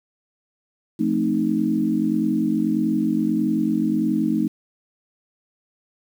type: chord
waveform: sine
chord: F dominant seventh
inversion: none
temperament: equal with one note detuned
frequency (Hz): 172.31 / 220 / 261.6 / 311.1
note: F3 / A3 / C4 / Eb4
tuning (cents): -23 / 0 / 0 / 0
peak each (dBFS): -28 / -22 / -25 / -22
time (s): 0.99-4.48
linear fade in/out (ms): 10
effects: 8-bit